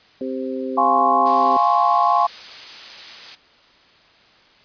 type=harmonic tone; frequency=130.81 Hz; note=C3; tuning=in tune; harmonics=2 / 3 / 4; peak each=-26 / -28 / -29 dBFS; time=0.21-1.57 s; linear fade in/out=2 ms
type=chord; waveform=sine; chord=Db major seventh; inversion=first; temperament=equal; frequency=698.5 / 830.6 / 1046.5 / 1108.7 Hz; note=F5 / Ab5 / C6 / Db6; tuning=0 / 0 / 0 / 0 cents; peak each=-19 dBFS; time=0.77-2.27 s; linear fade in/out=10 ms
type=noise; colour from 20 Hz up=blue; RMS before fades=-30 dBFS; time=1.25-3.36 s; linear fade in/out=20 ms
effects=white hiss -52 dBFS RMS until 4.64 s + resampled to 11025 Hz